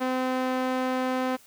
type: tone with band-pass filter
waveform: sawtooth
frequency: 257 Hz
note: C4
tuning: 31 cents flat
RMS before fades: -27 dBFS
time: 0-1.37 s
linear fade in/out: 20 ms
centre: 780 Hz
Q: 0.53
effects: white hiss -55 dBFS RMS until 1.46 s